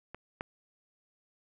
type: clicks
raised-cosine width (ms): 0.5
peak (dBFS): -27 / -20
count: 2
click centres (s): 0.146 / 0.409
effects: none